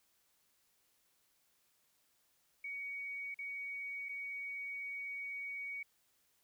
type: tone with dropouts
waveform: sine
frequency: 2246 Hz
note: C#7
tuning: 22 cents sharp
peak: -40 dBFS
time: 2.64-5.83 s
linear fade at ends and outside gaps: 5 ms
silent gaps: 3.344-3.388 / 4.087-4.091 s
effects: white hiss -75 dBFS RMS until 6.43 s